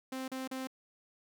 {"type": "tone bursts", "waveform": "sawtooth", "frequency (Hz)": 261.6, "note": "C4", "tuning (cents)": 0, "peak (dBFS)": -33, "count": 3, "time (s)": [0.12, 0.672], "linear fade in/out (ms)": 5, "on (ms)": 160, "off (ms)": 36, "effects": []}